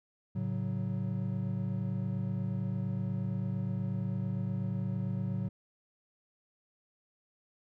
triangle chord, F# minor, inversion first, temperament equal with one note detuned, 110 / 138.59 / 185.85 Hz, A2 / C#3 / F#3, 0 / 0 / +8 cents, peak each -33 / -35 / -33 dBFS, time 0.35-5.49 s, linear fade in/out 10 ms, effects none

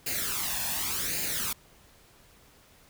white noise with flanger, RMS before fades -31 dBFS, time 0.06-1.53 s, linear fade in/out 5 ms, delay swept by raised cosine 0.43 to 1.18 ms, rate 0.88 Hz, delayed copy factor +0.7, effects pink hiss -58 dBFS RMS until 2.89 s

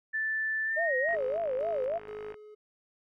sine tone with pitch glide, 1760 to 1875.5 Hz, A6 to A#6, 0 to +10 cents, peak -28 dBFS, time 0.13-1.16 s, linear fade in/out 20 ms, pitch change +110 cents, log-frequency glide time 0.65-0.92 s
sine tone with vibrato, 587.3 Hz, D5, in tune, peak -28 dBFS, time 0.76-1.99 s, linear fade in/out 20 ms, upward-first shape sine, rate 3.5 Hz, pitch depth 260 cents each way
click train, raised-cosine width 0.5 ms, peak -31 dBFS, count 66, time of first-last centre 1.09-2.342 s, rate 51.9 Hz
triangle tone with tremolo, 423.8 Hz, G#4, 35 cents sharp, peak -36 dBFS, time 1.13-2.55 s, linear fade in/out 10 ms, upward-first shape square, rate 2.1 Hz, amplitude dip 65%
effects none

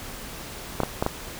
clicks, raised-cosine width 1 ms, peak -8 dBFS, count 4, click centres 0.803 / 0.834 / 1.025 / 1.064 s, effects pink hiss -38 dBFS RMS until 1.39 s

